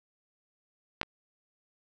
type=clicks; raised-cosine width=0.3 ms; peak=-9 / -23 dBFS; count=2; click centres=1.014 / 1.031 s; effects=none